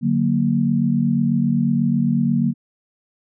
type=chord; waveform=sine; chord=D augmented; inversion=none; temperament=equal; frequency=146.83 / 185 / 233.1 Hz; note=D3 / F#3 / A#3; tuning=0 / 0 / 0 cents; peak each=-21 / -21 / -18 dBFS; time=0.01-2.54 s; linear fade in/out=50 ms; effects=none